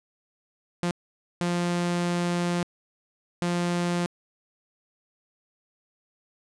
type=tone bursts at uneven times; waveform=sawtooth; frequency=174.61 Hz; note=F3; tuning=in tune; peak=-20 dBFS; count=3; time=0.83-0.91 / 1.41-2.63 / 3.42-4.06 s; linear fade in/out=0 ms; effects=resampled to 22050 Hz